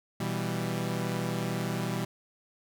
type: chord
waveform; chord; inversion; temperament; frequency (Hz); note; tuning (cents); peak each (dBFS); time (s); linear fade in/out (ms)
sawtooth; E minor; second; equal; 123.47 / 164.81 / 196; B2 / E3 / G3; 0 / 0 / 0; -30; 0.2-2.05; 5
effects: none